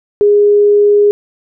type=tone; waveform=sine; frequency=411.9 Hz; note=G#4; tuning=14 cents flat; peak=-5 dBFS; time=0.21-1.11 s; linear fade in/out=0 ms; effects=none